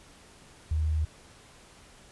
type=tone; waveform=sine; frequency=77.78 Hz; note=D#2; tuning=in tune; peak=-24 dBFS; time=0.71-1.05 s; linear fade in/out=5 ms; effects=pink hiss -54 dBFS RMS until 2.11 s + resampled to 24000 Hz